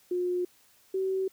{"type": "tone pair in turn", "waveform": "sine", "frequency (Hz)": [358.3, 380.8], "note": ["F4", "F#4"], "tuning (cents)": [44, 50], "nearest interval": "minor second", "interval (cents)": 106, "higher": "second", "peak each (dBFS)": -26, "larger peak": "neither", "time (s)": [[0.11, 0.45], [0.94, 1.28]], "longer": "neither", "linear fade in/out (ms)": 5, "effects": ["white hiss -62 dBFS RMS until 1.32 s"]}